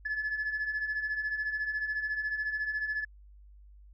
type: beating tone pair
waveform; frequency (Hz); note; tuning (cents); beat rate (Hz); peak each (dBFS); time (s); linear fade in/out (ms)
sine; 1709 / 1723; G#6 / A6; +49 / -37; 14; -36 / -30; 0.05-3.05; 10
effects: tanh soft clip ceiling -26 dBFS + added 50 Hz sine -51 dBFS peak until 3.93 s